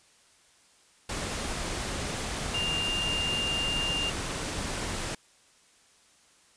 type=tone in noise; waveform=sine; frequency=2802 Hz; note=F7; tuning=5 cents sharp; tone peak=-28 dBFS; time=2.54-4.1 s; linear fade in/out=5 ms; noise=pink; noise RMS=-33 dBFS; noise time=1.09-5.15 s; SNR=+2 dB; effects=white hiss -61 dBFS RMS until 6.56 s + resampled to 22050 Hz